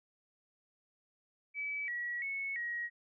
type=tone with pitch steps; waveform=sine; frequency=2294 / 1923 / 2202 / 1896 Hz; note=D7 / B6 / C#7 / A#6; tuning=-41 / -47 / -12 / +29 cents; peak=-35 dBFS; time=1.54-2.9 s; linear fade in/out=50 ms; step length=340 ms; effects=none